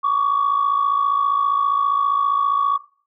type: tone pair together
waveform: sine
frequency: 1119.7 / 1174.7 Hz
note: C#6 / D6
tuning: +17 / 0 cents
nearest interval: minor second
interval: 83 cents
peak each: -16 / -21 dBFS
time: 0.03-2.78 s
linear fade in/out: 20 ms
effects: noise-tail reverb RT60 0.4 s tail -17 dB re dry + tanh soft clip ceiling -10 dBFS